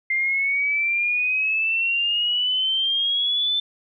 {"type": "exponential sweep", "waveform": "sine", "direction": "up", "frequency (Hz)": [2093, 3544], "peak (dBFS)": -19, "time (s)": [0.1, 3.6], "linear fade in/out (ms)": 5, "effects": []}